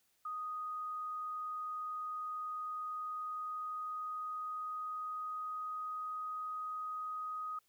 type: tone with pitch glide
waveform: sine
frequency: 1244.5 to 1251.7 Hz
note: D#6 to D#6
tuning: 0 to +10 cents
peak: -38 dBFS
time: 0.25-7.59 s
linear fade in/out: 5 ms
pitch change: +10 cents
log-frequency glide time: 2.8-6.38 s
effects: white hiss -75 dBFS RMS until 7.68 s